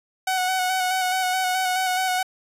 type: tone with vibrato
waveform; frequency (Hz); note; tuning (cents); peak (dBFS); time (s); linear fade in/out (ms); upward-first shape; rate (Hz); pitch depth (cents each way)
sawtooth; 743; F#5; +7; -17; 0.27-2.23; 5; square; 4.7; 21
effects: resampled to 32000 Hz